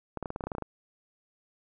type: clicks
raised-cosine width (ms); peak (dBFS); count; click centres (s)
1; -20; 12; 0.173 / 0.227 / 0.258 / 0.304 / 0.361 / 0.408 / 0.439 / 0.47 / 0.518 / 0.551 / 0.583 / 0.623
effects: none